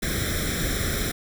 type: noise with comb filter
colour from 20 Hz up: pink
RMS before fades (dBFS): -26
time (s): 0.02-1.12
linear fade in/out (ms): 10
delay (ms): 0.54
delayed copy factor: +0.9
effects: none